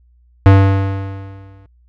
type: tone with exponential decay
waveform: square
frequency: 97.4 Hz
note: G2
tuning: 11 cents flat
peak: -3 dBFS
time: 0.46-1.66 s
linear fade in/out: 0 ms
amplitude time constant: 260 ms
effects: added 60 Hz sine -48 dBFS peak until 1.88 s + low-pass 2000 Hz 12 dB/octave